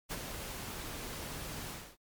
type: noise with ADSR envelope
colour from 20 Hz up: pink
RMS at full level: -37 dBFS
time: 0.09-1.97 s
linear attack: 27 ms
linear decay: 44 ms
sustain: -5 dB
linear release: 280 ms
effects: MP3 96 kbps